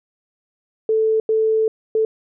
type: tone bursts at uneven times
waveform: sine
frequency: 440 Hz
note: A4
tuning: in tune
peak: -14 dBFS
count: 3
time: 0.89-1.2 / 1.29-1.68 / 1.95-2.05 s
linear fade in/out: 2 ms
effects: none